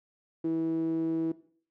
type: tone with band-pass filter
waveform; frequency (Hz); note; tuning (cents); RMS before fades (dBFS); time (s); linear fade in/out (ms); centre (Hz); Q
sawtooth; 162.8; E3; -21; -29; 0.44-1.32; 5; 340; 7.7
effects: noise-tail reverb RT60 0.5 s tail -17 dB re dry